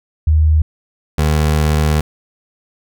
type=tone pair in turn; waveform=sine / 25% pulse; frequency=77.78 / 76.31 Hz; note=D#2 / D#2; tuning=0 / -33 cents; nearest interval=unison; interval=33 cents; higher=first; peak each=-8 dBFS; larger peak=neither; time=0.27-0.62 / 1.18-2.01 s; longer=second; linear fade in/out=5 ms; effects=none